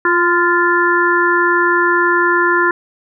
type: harmonic tone with a mistuned harmonic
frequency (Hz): 349.6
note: F4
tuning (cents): +2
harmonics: 1 / 3 / 4 / 5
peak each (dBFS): -16 / -16 / -16 / -16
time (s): 0.05-2.71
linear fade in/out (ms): 2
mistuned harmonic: 3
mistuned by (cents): -31
effects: none